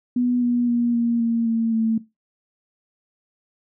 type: tone with pitch steps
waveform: sine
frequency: 245.8 / 242 / 238.3 / 234.6 / 230.9 / 227.4 / 223.8 Hz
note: B3 / B3 / A#3 / A#3 / A#3 / A#3 / A3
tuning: -8 / -35 / +38 / +11 / -16 / -43 / +30 cents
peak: -17 dBFS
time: 0.16-1.98 s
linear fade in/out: 5 ms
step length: 260 ms
effects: noise-tail reverb RT60 0.2 s tail -17 dB re dry